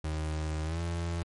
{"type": "tone with pitch glide", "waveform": "35% pulse", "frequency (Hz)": [77.78, 84.82], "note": ["D#2", "E2"], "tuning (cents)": [0, 50], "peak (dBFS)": -29, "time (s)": [0.04, 1.23], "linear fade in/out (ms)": 5, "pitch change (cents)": 150, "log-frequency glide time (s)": [0.64, 0.8], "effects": ["MP3 48 kbps"]}